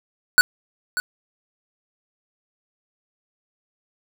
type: tone with echo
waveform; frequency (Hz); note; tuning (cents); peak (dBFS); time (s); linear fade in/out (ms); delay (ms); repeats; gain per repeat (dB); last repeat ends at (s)
square; 1480; F#6; 0; -9; 0.38-0.41; 0; 590; 1; -13; 1
effects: none